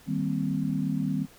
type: chord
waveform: sine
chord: C minor seventh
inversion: first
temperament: equal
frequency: 155.56 / 196 / 233.1 / 261.6 Hz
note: Eb3 / G3 / Bb3 / C4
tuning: 0 / 0 / 0 / 0 cents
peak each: -30 / -30 / -34 / -30 dBFS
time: 0.06-1.27 s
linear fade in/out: 50 ms
effects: pink hiss -54 dBFS RMS until 1.38 s